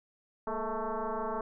sine tone with frequency modulation, 233.1 Hz, A#3, in tune, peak -31 dBFS, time 0.47-1.41 s, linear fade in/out 2 ms, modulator 220 Hz, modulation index 4.7, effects none

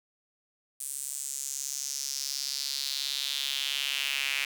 sawtooth tone with high-pass filter sweep, 138.59 Hz, C#3, in tune, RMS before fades -33 dBFS, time 0.8-4.45 s, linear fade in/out 5 ms, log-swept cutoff 9000 to 2400 Hz, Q 3.4, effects none

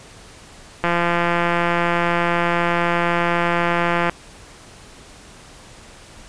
click train, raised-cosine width 0.5 ms, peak -4 dBFS, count 561, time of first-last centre 0.84-4.096 s, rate 172 Hz, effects pink hiss -43 dBFS RMS until 6.28 s + resampled to 22050 Hz

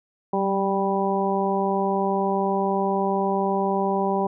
harmonic tone with a mistuned harmonic, 196 Hz, G3, in tune, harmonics 1 / 2 / 3 / 4 / 5, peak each -26 / -25 / -29 / -26 / -28 dBFS, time 0.33-4.27 s, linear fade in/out 5 ms, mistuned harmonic 1, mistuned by -26 cents, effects none

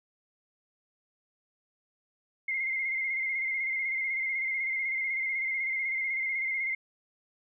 sine tone with vibrato, 2114 Hz, C7, 17 cents sharp, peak -28 dBFS, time 2.48-6.75 s, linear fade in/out 5 ms, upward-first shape square, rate 16 Hz, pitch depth 33 cents each way, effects none

